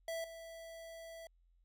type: tone with level steps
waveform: square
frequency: 659.3 Hz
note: E5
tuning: in tune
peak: -39 / -49 dBFS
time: 0.08-1.27 s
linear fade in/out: 2 ms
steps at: 0.24 s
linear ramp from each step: 2 ms
effects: added 43 Hz sine -67 dBFS peak until 1.64 s